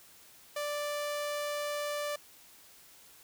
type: tone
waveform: sawtooth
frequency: 587.3 Hz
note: D5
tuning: in tune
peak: -29 dBFS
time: 0.56-2.16 s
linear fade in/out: 5 ms
effects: white hiss -57 dBFS RMS until 3.23 s